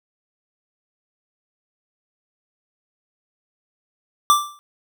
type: tone with exponential decay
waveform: square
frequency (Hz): 1174.7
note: D6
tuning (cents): 0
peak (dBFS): -9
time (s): 4.3-4.59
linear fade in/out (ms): 0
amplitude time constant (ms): 61
effects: none